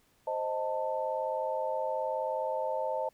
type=chord; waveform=sine; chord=A diminished; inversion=first; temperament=equal with one note detuned; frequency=523.3 / 622.3 / 887.7 Hz; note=C5 / Eb5 / A5; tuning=0 / 0 / +15 cents; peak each=-34 dBFS; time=0.27-3.09 s; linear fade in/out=5 ms; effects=pink hiss -68 dBFS RMS until 3.13 s